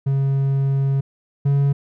triangle tone pair in turn, 136.9 / 140.26 Hz, C#3 / C#3, -21 / +21 cents, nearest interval unison, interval 42 cents, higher second, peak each -14 / -12 dBFS, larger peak second, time 0.06-1.01 / 1.45-1.73 s, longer first, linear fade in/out 10 ms, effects none

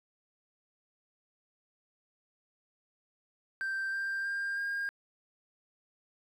triangle tone with pitch steps, 1568 / 1583.5 / 1599.1 / 1614.9 Hz, G6 / G6 / G6 / G#6, 0 / +17 / +34 / -49 cents, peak -29 dBFS, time 3.61-4.89 s, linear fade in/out 0 ms, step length 320 ms, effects tanh soft clip ceiling -26 dBFS

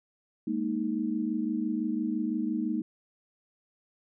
sine chord, Ab suspended second, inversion none, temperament just, 207.7 / 233.6 / 311.5 Hz, Ab3 / Bb3 / Eb4, 0 / +4 / +2 cents, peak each -33 / -31 / -31 dBFS, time 0.47-2.82 s, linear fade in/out 5 ms, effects none

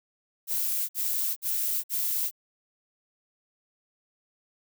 violet noise bursts, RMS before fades -28 dBFS, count 4, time 0.47-2.312 s, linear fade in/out 50 ms, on 420 ms, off 54 ms, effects none

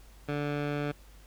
15% pulse tone with low-pass filter, 145.9 Hz, D3, 11 cents flat, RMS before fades -32 dBFS, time 0.28-0.92 s, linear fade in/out 10 ms, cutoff 2700 Hz, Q 1, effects added 50 Hz sine -52 dBFS peak until 1.26 s + pink hiss -59 dBFS RMS until 1.26 s

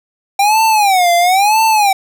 square tone with vibrato, 784 Hz, G5, in tune, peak -9 dBFS, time 0.39-1.93 s, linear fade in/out 5 ms, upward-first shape sine, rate 1 Hz, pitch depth 220 cents each way, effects none

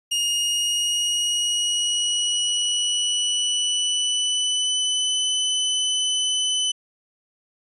sawtooth tone with pitch glide, 2856 to 3014 Hz, F7 to F#7, +38 to +31 cents, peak -17 dBFS, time 0.11-6.72 s, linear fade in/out 10 ms, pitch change +93 cents, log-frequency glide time 0.24-5.17 s, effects resampled to 24000 Hz

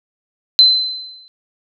sine tone with exponential decay, 4061 Hz, B7, 48 cents sharp, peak -3 dBFS, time 0.59-1.28 s, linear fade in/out 0 ms, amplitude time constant 150 ms, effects none

